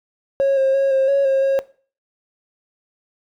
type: tone with pitch steps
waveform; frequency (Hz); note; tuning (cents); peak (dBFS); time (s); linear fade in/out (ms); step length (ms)
triangle; 548 / 535 / 546 / 534 / 555 / 538 / 543; C#5 / C5 / C#5 / C5 / C#5 / C5 / C#5; -20 / +38 / -26 / +35 / +2 / +48 / -36; -10; 0.4-1.59; 0; 170
effects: noise-tail reverb RT60 0.4 s tail -20 dB re dry + tanh soft clip ceiling -10 dBFS